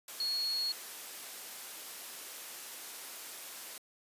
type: tone in noise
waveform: sine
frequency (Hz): 4326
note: C#8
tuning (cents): -43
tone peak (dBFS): -31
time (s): 0.2-0.72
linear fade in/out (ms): 2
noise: white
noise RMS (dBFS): -45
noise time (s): 0.08-3.78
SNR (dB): +11
effects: high-pass 300 Hz 12 dB/octave + resampled to 32000 Hz